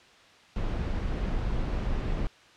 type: noise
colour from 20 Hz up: brown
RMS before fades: -29 dBFS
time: 0.56-2.27 s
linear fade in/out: 0 ms
effects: white hiss -55 dBFS RMS until 2.56 s + low-pass 4000 Hz 12 dB/octave